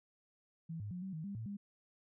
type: tone with pitch steps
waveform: sine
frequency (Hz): 163.8 / 103.5 / 179 / 191.2 / 157.9 / 200 / 111.9 / 202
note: E3 / G#2 / F3 / G3 / D#3 / G3 / A2 / G#3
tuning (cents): -11 / -5 / +43 / -43 / +26 / +35 / +30 / -48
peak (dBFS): -40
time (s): 0.69-1.57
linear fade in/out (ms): 10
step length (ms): 110
effects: none